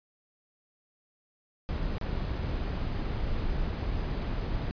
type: noise with dropouts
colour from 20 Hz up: brown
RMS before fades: -31 dBFS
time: 1.69-4.71 s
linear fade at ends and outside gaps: 0 ms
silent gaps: 1.983-2.013 s
effects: resampled to 11025 Hz